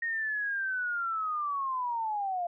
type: linear sweep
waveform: sine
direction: down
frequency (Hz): 1864.7 to 684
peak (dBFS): -29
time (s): 0.02-2.47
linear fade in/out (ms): 5
effects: none